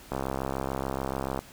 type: click train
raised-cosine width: 1 ms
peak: -16 dBFS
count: 86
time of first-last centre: 0.12-1.391 s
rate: 66.9 Hz
effects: pink hiss -50 dBFS RMS until 1.52 s